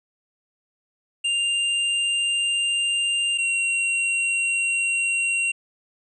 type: tone pair in turn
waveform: square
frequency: 2794 / 2748 Hz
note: F7 / F7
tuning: 0 / -29 cents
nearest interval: unison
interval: 29 cents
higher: first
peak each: -21 dBFS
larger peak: neither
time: 1.24-3.38 / 3.38-5.52 s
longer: neither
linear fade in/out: 10 ms
effects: resampled to 24000 Hz